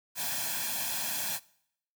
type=noise with comb filter; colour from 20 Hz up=white; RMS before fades=-33 dBFS; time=0.15-1.4 s; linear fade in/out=50 ms; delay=1.2 ms; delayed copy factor=+0.75; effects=noise-tail reverb RT60 0.7 s tail -22 dB re dry + high-pass 150 Hz 12 dB/octave